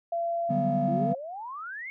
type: tone with pitch glide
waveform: sine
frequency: 680 to 683.9 Hz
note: F5 to F5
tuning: -46 to -36 cents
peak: -26 dBFS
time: 0.12-1.15 s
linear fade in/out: 5 ms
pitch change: +10 cents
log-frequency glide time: 0.25-0.92 s
type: chord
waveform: triangle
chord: G major seventh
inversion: second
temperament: equal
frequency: 146.83 / 185 / 196 / 246.9 Hz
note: D3 / F#3 / G3 / B3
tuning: 0 / 0 / 0 / 0 cents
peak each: -29 / -31 / -30 / -28 dBFS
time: 0.49-1.14 s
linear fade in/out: 20 ms
type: exponential sweep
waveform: sine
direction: up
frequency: 311.1 to 2217 Hz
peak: -35 dBFS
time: 0.88-1.9 s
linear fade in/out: 0 ms
effects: none